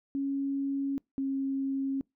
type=tone pair in turn; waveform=sine; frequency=276 / 271.1 Hz; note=C#4 / C#4; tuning=-7 / -38 cents; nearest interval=unison; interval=31 cents; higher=first; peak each=-28 dBFS; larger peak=neither; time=0.15-0.98 / 1.18-2.01 s; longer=neither; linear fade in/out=0 ms; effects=noise-tail reverb RT60 0.2 s tail -26 dB re dry